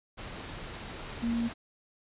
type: tone in noise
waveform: sine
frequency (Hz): 233.1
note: A#3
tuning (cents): 0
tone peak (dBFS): -27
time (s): 1.22-1.49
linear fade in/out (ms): 20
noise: pink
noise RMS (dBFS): -41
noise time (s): 0.17-1.54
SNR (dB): +11
effects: resampled to 8000 Hz

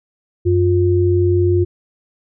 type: tone pair together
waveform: sine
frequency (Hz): 93.6 / 353.4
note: F#2 / F4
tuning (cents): +20 / +21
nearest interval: octave + major seventh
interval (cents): 2301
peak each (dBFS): -14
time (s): 0.45-1.65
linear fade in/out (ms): 20
effects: none

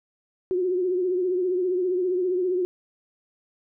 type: tone with vibrato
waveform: sine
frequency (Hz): 364.3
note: F#4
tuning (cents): -27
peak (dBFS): -21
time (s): 0.51-2.65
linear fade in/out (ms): 0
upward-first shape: triangle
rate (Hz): 15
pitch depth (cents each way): 73
effects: none

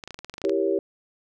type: clicks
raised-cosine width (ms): 0.2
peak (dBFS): -19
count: 12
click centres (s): 0.038 / 0.076 / 0.107 / 0.144 / 0.19 / 0.246 / 0.297 / 0.34 / 0.381 / 0.417 / 0.45 / 0.495
type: chord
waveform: sine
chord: E diminished seventh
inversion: none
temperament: equal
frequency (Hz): 329.6 / 392 / 466.2 / 554.4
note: E4 / G4 / Bb4 / Db5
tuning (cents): 0 / 0 / 0 / 0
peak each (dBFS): -27 / -23 / -29 / -28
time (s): 0.44-0.79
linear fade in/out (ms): 2
effects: none

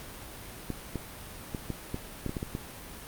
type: clicks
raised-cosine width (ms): 3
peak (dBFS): -19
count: 10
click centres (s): 0.703 / 0.957 / 1.548 / 1.703 / 1.944 / 2.263 / 2.294 / 2.368 / 2.429 / 2.551
effects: pink hiss -44 dBFS RMS until 3.07 s + Opus 48 kbps

